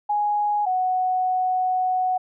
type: tone pair in turn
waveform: sine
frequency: 830.6 / 740 Hz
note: G#5 / F#5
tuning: 0 / 0 cents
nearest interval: major second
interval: 200 cents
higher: first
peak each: -19 dBFS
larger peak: neither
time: 0.09-0.66 / 0.66-2.18 s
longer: second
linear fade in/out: 10 ms
effects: none